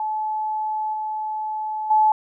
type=tone with level steps; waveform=sine; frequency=862 Hz; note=A5; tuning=36 cents flat; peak=-22 / -24 / -13 dBFS; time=0-2.12 s; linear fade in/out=2 ms; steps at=0.93 / 1.9 s; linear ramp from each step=10 ms; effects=none